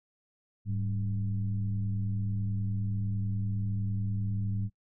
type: tone with frequency modulation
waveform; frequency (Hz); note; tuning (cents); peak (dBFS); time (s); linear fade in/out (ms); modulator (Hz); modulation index
sine; 103.83; G#2; 0; -28; 0.65-4.7; 50; 89.2; 0.73
effects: noise-tail reverb RT60 0.1 s tail -25 dB re dry